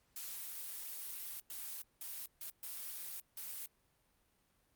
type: noise bursts at uneven times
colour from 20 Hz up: blue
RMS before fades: -45 dBFS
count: 6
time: 0.16-1.4 / 1.5-1.82 / 2.01-2.26 / 2.41-2.5 / 2.63-3.2 / 3.37-3.66 s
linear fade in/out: 2 ms
effects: pink hiss -75 dBFS RMS until 4.75 s + Opus 48 kbps